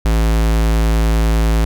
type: tone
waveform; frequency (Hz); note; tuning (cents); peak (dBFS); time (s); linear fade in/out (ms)
square; 55; A1; 0; -12; 0.05-1.65; 5
effects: none

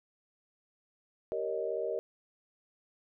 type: chord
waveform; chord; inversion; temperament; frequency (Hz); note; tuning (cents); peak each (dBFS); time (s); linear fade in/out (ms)
sine; Eb dominant seventh; first; just; 388.9 / 466.7 / 560 / 622.3; G4 / Bb4 / Db5 / Eb5; -14 / +2 / +18 / 0; -38 / -35 / -40 / -36; 1.32-1.99; 0
effects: none

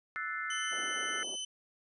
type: chord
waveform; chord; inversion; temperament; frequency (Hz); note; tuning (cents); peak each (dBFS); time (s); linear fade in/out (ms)
sine; F# half-diminished seventh; third; equal; 1318.5 / 1480 / 1760 / 2093; E6 / F#6 / A6 / C7; 0 / 0 / 0 / 0; -40; 0.16-1.23; 0
type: tone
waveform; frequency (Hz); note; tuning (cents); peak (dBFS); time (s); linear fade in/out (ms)
25% pulse; 3033; F#7; +42; -33; 0.5-1.45; 5
type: band-pass noise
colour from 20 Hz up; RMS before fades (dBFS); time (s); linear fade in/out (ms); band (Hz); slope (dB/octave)
pink; -49; 0.71-1.36; 10; 290 to 710; 24
effects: resampled to 24000 Hz

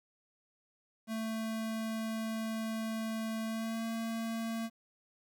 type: tone with pitch glide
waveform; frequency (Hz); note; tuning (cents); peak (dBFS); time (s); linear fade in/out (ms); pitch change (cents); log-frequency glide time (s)
square; 222.3 to 226.6; A3 to A#3; +18 to -49; -35; 1.07-4.7; 50; +33; 3.45-3.85
effects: 11-bit

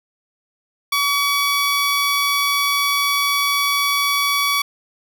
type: tone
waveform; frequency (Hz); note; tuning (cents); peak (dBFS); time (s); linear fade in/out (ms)
15% pulse; 1136; C#6; +42; -10; 0.92-4.62; 5
effects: none

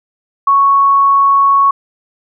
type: tone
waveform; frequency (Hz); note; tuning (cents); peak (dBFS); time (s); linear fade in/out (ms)
sine; 1108.7; C#6; 0; -6; 0.47-1.71; 5
effects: none

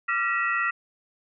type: tone cluster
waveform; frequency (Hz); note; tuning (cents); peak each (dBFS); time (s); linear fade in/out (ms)
sine; 1176 / 1372 / 1915 / 2543 / 2660; D6 / F6 / A#6 / D#7 / E7; +2 / -31 / +46 / +37 / +15; -34 / -26 / -26 / -35 / -35; 0.08-0.71; 10
effects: none

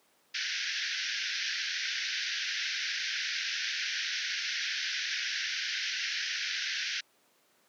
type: band-pass noise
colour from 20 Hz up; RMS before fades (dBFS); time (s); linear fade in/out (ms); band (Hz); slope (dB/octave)
pink; -34; 0.34-7.01; 10; 1500 to 6000; 96
effects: pink hiss -67 dBFS RMS until 7.68 s + high-pass 300 Hz 12 dB/octave

